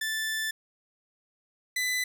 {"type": "tone pair in turn", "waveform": "sawtooth", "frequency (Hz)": [1760, 2002], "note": ["A6", "B6"], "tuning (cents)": [0, 23], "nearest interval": "major second", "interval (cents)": 223, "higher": "second", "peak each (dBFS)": [-25, -23], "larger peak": "second", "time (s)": [[0.01, 0.51], [1.76, 2.04]], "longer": "first", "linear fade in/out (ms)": 5, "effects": []}